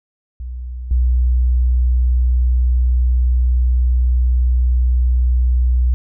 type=tone with level steps; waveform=sine; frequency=61.74 Hz; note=B1; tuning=in tune; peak=-24 / -11 dBFS; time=0.4-5.94 s; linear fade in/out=0 ms; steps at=0.91 s; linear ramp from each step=2 ms; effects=none